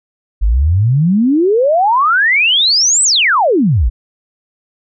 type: exponential two-way sweep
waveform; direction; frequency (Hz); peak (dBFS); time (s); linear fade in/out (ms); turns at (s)
sine; up then down; 47 to 8260 to 47; -8; 0.41-3.9; 20; 3.03
effects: none